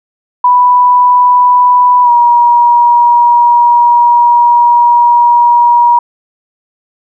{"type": "tone with pitch glide", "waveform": "sine", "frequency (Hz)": [987.8, 955.3], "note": ["B5", "A#5"], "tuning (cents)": [0, 42], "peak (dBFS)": -3, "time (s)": [0.44, 5.99], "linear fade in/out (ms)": 5, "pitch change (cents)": -58, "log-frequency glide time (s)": [2.03, 2.1], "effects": []}